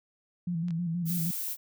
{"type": "tone with vibrato", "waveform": "sine", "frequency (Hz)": 170, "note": "F3", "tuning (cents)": -46, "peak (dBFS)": -28, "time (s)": [0.47, 1.31], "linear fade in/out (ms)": 5, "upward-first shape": "square", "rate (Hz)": 6.3, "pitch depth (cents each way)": 58}
{"type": "clicks", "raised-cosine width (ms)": 0.2, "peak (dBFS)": -33, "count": 2, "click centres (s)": [0.684, 0.707]}
{"type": "noise", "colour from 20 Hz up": "violet", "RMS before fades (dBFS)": -34, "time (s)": [1.05, 1.57], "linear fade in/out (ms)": 50}
{"effects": []}